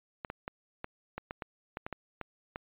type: clicks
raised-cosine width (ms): 0.5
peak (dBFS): -22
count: 12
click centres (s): 0.248 / 0.301 / 0.479 / 0.844 / 1.18 / 1.309 / 1.422 / 1.771 / 1.865 / 1.927 / 2.213 / 2.559
effects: resampled to 8000 Hz